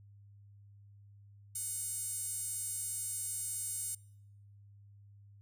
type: tone with high-pass filter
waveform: sawtooth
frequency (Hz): 737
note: F#5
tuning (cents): -7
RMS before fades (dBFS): -39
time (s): 1.55-3.95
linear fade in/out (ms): 5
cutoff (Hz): 8700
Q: 4.1
effects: noise-tail reverb RT60 0.9 s tail -25 dB re dry + added 101 Hz sine -55 dBFS peak until 5.41 s